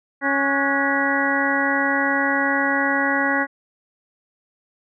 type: harmonic tone with a mistuned harmonic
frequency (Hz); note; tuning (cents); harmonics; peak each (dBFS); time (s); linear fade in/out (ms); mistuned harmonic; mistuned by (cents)
277.2; C#4; 0; 1 / 2 / 3 / 4 / 5 / 6 / 7; -24 / -27 / -26 / -28 / -26 / -25 / -23; 0.21-3.47; 50; 5; +88
effects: none